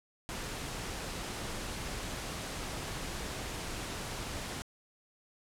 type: noise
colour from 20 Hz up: pink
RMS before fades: -39 dBFS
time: 0.29-4.62 s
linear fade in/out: 0 ms
effects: low-pass 10000 Hz 12 dB/octave